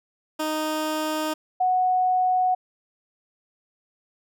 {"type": "tone pair in turn", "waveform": ["15% pulse", "sine"], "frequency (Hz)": [310, 737.3], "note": ["D#4", "F#5"], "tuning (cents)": [-6, -6], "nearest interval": "octave + minor third", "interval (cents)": 1500, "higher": "second", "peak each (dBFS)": -18, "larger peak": "neither", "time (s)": [[0.39, 1.34], [1.6, 2.55]], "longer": "neither", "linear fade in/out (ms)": 10, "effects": []}